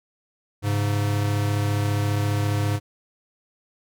square tone pair together, 102.57 / 137.3 Hz, G#2 / C#3, -21 / -16 cents, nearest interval perfect fourth, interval 505 cents, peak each -22 / -29 dBFS, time 0.62-2.8 s, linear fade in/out 50 ms, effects none

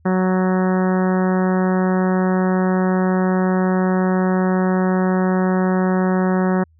harmonic tone, 185.5 Hz, F#3, 5 cents sharp, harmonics 1 / 2 / 3 / 4 / 5 / 6 / 7 / 8 / 9 / 10, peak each -16 / -22 / -26 / -28 / -30 / -32 / -33 / -34 / -35 / -36 dBFS, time 0.05-6.64 s, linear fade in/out 10 ms, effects added 80 Hz sine -51 dBFS peak until 6.79 s

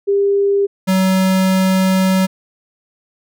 sine / square tone pair in turn, 399.7 / 188.63 Hz, G4 / F#3, +34 / +34 cents, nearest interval octave + minor second, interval 1300 cents, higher first, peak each -11 / -12 dBFS, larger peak first, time 0.07-0.67 / 0.87-2.27 s, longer second, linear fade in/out 20 ms, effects none

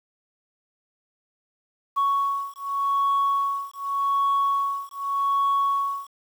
sine beating tone pair, 1112 / 1112.85 Hz, C#6 / C#6, +5 / +6 cents, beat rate 0.85 Hz, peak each -23 dBFS, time 1.96-6.09 s, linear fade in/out 20 ms, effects tanh soft clip ceiling -16 dBFS + 8-bit

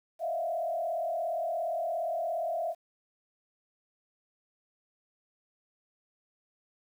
sine tone with frequency modulation, 671 Hz, E5, 31 cents sharp, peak -29 dBFS, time 0.19-2.75 s, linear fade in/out 50 ms, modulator 37.2 Hz, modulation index 1.2, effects 10-bit

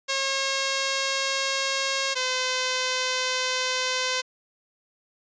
5% pulse tone pair in turn, 542 / 511.6 Hz, C#5 / C5, -39 / -39 cents, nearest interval minor second, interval 100 cents, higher first, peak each -12 dBFS, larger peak neither, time 0.08-2.15 / 2.15-4.22 s, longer neither, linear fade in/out 20 ms, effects resampled to 16000 Hz

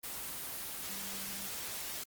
sine tone in noise, 196 Hz, G3, in tune, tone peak -51 dBFS, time 0.89-1.48 s, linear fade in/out 10 ms, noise white, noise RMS -41 dBFS, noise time 0.03-2.04 s, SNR -13 dB, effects Opus 24 kbps

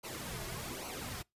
pink noise with flanger, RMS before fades -42 dBFS, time 0.03-1.23 s, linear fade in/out 20 ms, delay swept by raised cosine 0.57 to 3.97 ms, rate 1.2 Hz, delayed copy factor -0.7, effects noise-tail reverb RT60 0.2 s tail -26 dB re dry + resampled to 32000 Hz

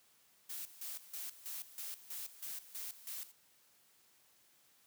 blue noise with tremolo, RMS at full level -44 dBFS, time 0.49-3.32 s, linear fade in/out 10 ms, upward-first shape square, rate 3.1 Hz, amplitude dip 80%, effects white hiss -69 dBFS RMS until 4.86 s + high-pass 80 Hz 12 dB/octave

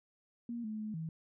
sine tone with pitch steps, 236 / 215.9 / 214.6 / 161 Hz, A#3 / A3 / A3 / E3, +22 / -33 / -43 / -41 cents, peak -37 dBFS, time 0.49-1.09 s, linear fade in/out 2 ms, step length 150 ms, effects none

